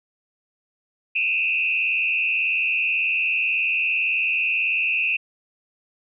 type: tone with frequency modulation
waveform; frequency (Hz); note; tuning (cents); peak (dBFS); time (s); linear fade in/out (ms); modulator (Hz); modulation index
sine; 2592; E7; -30; -19; 1.15-5.17; 10; 78.2; 1.9
effects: none